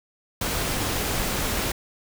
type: noise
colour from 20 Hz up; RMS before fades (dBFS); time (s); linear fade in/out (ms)
pink; -26; 0.41-1.72; 5
effects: none